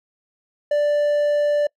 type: tone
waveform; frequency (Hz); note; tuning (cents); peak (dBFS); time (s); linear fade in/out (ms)
triangle; 587.3; D5; 0; -14; 0.71-1.67; 5
effects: noise-tail reverb RT60 0.1 s tail -26 dB re dry

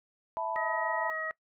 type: chord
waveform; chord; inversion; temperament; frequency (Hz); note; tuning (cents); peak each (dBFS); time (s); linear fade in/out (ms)
sine; E suspended fourth; none; equal; 659.3 / 880 / 987.8; E5 / A5 / B5; 0 / 0 / 0; -35; 0.37-1.1; 0
type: harmonic tone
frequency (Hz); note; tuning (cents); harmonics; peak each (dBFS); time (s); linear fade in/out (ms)
634; D#5; +32; 1 / 2 / 3; -39 / -38 / -35; 0.56-1.31; 0
effects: noise-tail reverb RT60 0.1 s tail -21 dB re dry

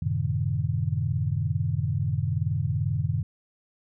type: chord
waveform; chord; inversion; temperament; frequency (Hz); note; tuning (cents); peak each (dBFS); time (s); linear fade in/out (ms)
sine; F# diminished seventh; none; equal with one note detuned; 92.5 / 110 / 130.81 / 152.89; F#2 / A2 / C3 / Eb3; 0 / 0 / 0 / -30; -29; 0.02-3.23; 5
effects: none

